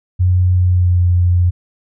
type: tone with pitch glide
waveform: sine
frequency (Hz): 90.8 to 88.67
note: F#2 to F2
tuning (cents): -32 to +27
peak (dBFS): -9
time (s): 0.19-1.51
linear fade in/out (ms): 20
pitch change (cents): -41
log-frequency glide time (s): 0.55-1.05
effects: none